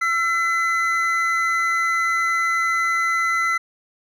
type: tone pair together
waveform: triangle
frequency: 1345.6 / 2022 Hz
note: E6 / B6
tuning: +35 / +40 cents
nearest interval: perfect fifth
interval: 705 cents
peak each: -19 dBFS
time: 0.01-3.58 s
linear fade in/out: 10 ms
effects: none